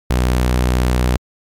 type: tone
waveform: sawtooth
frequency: 62 Hz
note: B1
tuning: 7 cents sharp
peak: -9 dBFS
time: 0.1-1.17 s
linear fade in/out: 5 ms
effects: MP3 96 kbps